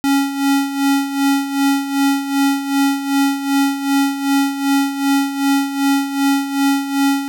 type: tone with tremolo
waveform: square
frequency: 277.2 Hz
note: C#4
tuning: in tune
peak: -12 dBFS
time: 0.04-7.28 s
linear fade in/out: 0 ms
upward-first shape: sine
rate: 2.6 Hz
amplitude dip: 70%
effects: none